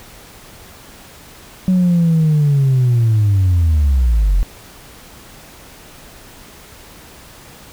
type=linear sweep; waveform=sine; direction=down; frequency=187.2 to 41.2 Hz; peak=-8 dBFS; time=1.68-4.43 s; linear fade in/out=0 ms; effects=tanh soft clip ceiling -8 dBFS + pink hiss -40 dBFS RMS until 7.72 s